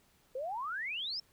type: exponential sweep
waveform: sine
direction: up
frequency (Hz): 493.9 to 5430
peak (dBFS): -35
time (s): 0.35-1.2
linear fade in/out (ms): 5
effects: pink hiss -68 dBFS RMS until 1.32 s